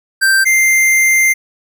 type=tone pair in turn; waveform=square; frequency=1568 / 2093 Hz; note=G6 / C7; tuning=0 / 0 cents; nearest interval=perfect fourth; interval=500 cents; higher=second; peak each=-9 dBFS; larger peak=neither; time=0.21-0.45 / 0.45-1.34 s; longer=second; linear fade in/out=20 ms; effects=none